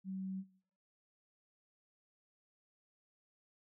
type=tone; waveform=sine; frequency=190 Hz; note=F#3; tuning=46 cents sharp; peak=-39 dBFS; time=0.04-0.44 s; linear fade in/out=50 ms; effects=noise-tail reverb RT60 0.6 s tail -19 dB re dry